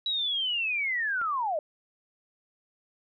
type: linear sweep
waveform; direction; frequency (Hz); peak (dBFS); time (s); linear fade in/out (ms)
sine; down; 3916 to 577; -26; 0.06-1.59; 2
type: click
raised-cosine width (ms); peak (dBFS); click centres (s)
0.5; -29; 1.215
effects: none